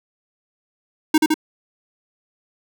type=tone with echo; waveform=square; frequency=311.1 Hz; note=D#4; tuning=in tune; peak=-11 dBFS; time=1.14-1.18 s; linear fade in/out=5 ms; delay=81 ms; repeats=2; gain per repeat=-2 dB; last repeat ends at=1.342 s; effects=none